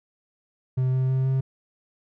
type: tone with pitch steps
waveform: triangle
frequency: 128.8 / 130.07 / 131.35 / 132.65 Hz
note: C3 / C3 / C3 / C3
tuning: -27 / -10 / +7 / +24 cents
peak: -18 dBFS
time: 0.77-1.41 s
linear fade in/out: 10 ms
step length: 160 ms
effects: none